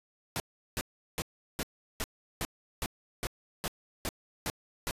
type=noise bursts; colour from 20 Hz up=pink; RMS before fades=-33 dBFS; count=12; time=0.36-4.91 s; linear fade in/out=0 ms; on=40 ms; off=370 ms; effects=resampled to 32000 Hz